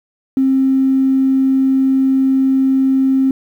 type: tone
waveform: triangle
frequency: 266.1 Hz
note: C4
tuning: 29 cents sharp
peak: -6 dBFS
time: 0.37-3.31 s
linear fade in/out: 2 ms
effects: tanh soft clip ceiling -8 dBFS + 8-bit